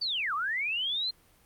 sine linear two-way sweep, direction down then up, 4699 to 1100 to 4215 Hz, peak -28 dBFS, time 0.01-1.11 s, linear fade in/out 10 ms, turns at 0.34 s, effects pink hiss -62 dBFS RMS until 1.45 s + Opus 32 kbps

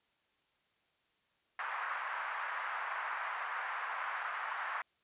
white band-pass noise, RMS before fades -39 dBFS, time 1.59-4.82 s, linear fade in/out 2 ms, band 870 to 1700 Hz, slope 24 dB/octave, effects white hiss -75 dBFS RMS until 5.03 s + resampled to 8000 Hz

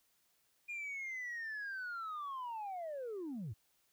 sine linear sweep, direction down, 2434 to 88.6 Hz, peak -38 dBFS, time 0.68-3.54 s, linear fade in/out 20 ms, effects tanh soft clip ceiling -38 dBFS + white hiss -75 dBFS RMS until 3.92 s

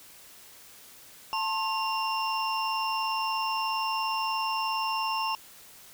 sine tone cluster, 887 / 1070 / 2781 / 5350 Hz, A5 / C6 / F7 / E8, +14 / +38 / -8 / +25 cents, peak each -30 / -31 / -33 / -36 dBFS, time 1.33-5.35 s, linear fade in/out 0 ms, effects tanh soft clip ceiling -16 dBFS + white hiss -51 dBFS RMS until 5.93 s

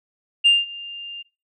sine tone with ADSR envelope, 2800 Hz, F7, 4 cents sharp, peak -8 dBFS, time 0.44-1.23 s, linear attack 22 ms, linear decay 190 ms, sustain -23 dB, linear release 18 ms, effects noise-tail reverb RT60 0.3 s tail -23 dB re dry + tanh soft clip ceiling -8 dBFS

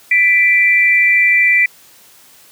sine tone pair together, 1981.6 / 2349 Hz, B6 / D7, +5 / 0 cents, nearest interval minor third, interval 295 cents, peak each -11 dBFS, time 0.11-1.66 s, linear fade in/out 5 ms, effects white hiss -45 dBFS RMS until 2.51 s + high-pass 100 Hz 12 dB/octave

